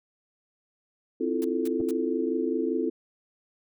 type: chord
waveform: sine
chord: F major seventh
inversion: second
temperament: equal with one note detuned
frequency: 261.6 / 324.2 / 349.2 / 440 Hz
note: C4 / E4 / F4 / A4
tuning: 0 / -29 / 0 / 0 cents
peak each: -30 dBFS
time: 1.2-2.9 s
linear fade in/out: 10 ms
type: noise bursts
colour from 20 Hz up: white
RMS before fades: -43 dBFS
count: 3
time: 1.42-1.909 s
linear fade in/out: 0 ms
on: 23 ms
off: 210 ms
type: clicks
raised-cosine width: 2 ms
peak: -26 dBFS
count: 2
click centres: 1.802 / 1.811 s
effects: none